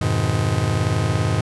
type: chord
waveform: 45% pulse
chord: F half-diminished seventh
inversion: none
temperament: just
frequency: 87.31 / 104.77 / 125.72 / 157.15 Hz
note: F2 / Ab2 / Cb3 / Eb3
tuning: 0 / +16 / +31 / +18 cents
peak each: -26 / -21 / -24 / -25 dBFS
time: 0.01-1.41 s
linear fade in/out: 5 ms
effects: resampled to 24000 Hz